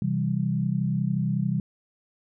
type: chord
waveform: sine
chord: C major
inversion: none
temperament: equal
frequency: 130.81 / 164.81 / 196 Hz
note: C3 / E3 / G3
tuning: 0 / 0 / 0 cents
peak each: -27 dBFS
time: 0.02-1.6 s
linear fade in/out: 2 ms
effects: none